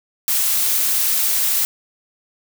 blue noise, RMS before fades -18 dBFS, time 0.28-1.65 s, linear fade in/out 0 ms, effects none

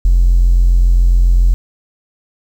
triangle tone, 43.65 Hz, F1, in tune, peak -3 dBFS, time 0.05-1.54 s, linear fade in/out 0 ms, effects tanh soft clip ceiling -3 dBFS + 7-bit

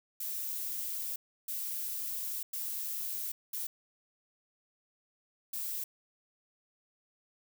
violet noise bursts at uneven times, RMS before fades -37 dBFS, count 5, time 0.2-1.16 / 1.48-2.43 / 2.53-3.32 / 3.53-3.67 / 5.53-5.84 s, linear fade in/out 5 ms, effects none

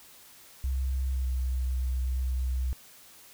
sine tone with pitch glide, 65.41 to 63.69 Hz, C2 to C2, 0 to -46 cents, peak -26 dBFS, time 0.64-2.73 s, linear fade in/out 0 ms, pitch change -46 cents, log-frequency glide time 1.12-1.28 s, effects white hiss -53 dBFS RMS until 3.33 s

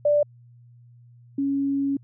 sine tone pair in turn, 588 / 277.5 Hz, D5 / C#4, +2 / +2 cents, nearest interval octave + minor second, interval 1300 cents, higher first, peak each -16 / -21 dBFS, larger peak first, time 0.05-0.23 / 1.38-1.97 s, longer second, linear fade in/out 5 ms, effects added 120 Hz sine -48 dBFS peak until 2.03 s

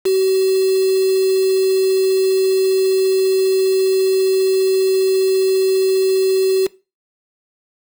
sine tone with quantisation, 380.3 Hz, F#4, 48 cents sharp, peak -12 dBFS, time 0.05-6.67 s, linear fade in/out 10 ms, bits 4, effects noise-tail reverb RT60 0.3 s tail -21 dB re dry

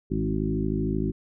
harmonic tone with a mistuned harmonic, 53.1 Hz, G#1, 39 cents sharp, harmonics 1 / 2 / 3 / 4 / 5 / 6 / 7, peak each -31 / -34 / -30 / -31 / -31 / -32 / -32 dBFS, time 0.1-1.12 s, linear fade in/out 20 ms, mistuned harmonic 4, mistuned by -28 cents, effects none

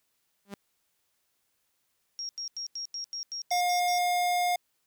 sawtooth tone with exponential growth, 200 Hz, G3, 35 cents sharp, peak -30 dBFS, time 0.45-0.54 s, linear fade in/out 2 ms, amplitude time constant 19 ms
sine tone bursts, 5588 Hz, F8, in tune, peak -33 dBFS, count 10, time 2.19-3.982 s, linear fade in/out 0 ms, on 100 ms, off 88 ms
square tone, 712 Hz, F5, 33 cents sharp, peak -25 dBFS, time 3.51-4.56 s, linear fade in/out 5 ms
effects white hiss -75 dBFS RMS until 4.86 s

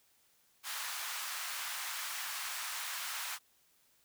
pink high-pass noise, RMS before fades -40 dBFS, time 0.63-3.39 s, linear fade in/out 50 ms, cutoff 1000 Hz, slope 24 dB/octave, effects white hiss -70 dBFS RMS until 4.04 s

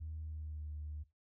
sine tone with pitch glide, 78.5 to 75.35 Hz, D#2 to D2, +16 to +45 cents, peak -40 dBFS, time 0-1.04 s, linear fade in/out 20 ms, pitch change -71 cents, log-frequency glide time 0.19-0.71 s, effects noise-tail reverb RT60 0.3 s tail -20 dB re dry + tanh soft clip ceiling -36 dBFS

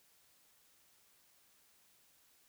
silence, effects white hiss -69 dBFS RMS until 2.48 s

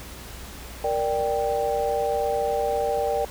sine chord, G minor, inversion first, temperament equal, 466.2 / 587.3 / 784 Hz, Bb4 / D5 / G5, 0 / 0 / 0 cents, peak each -26 dBFS, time 0.84-3.25 s, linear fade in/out 2 ms, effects added 60 Hz sine -41 dBFS peak until 3.3 s + pink hiss -41 dBFS RMS until 3.3 s

